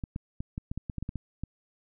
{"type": "clicks", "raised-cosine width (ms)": 5, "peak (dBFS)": -21, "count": 12, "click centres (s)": [0.038, 0.161, 0.405, 0.579, 0.715, 0.776, 0.898, 0.983, 1.026, 1.091, 1.157, 1.436], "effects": []}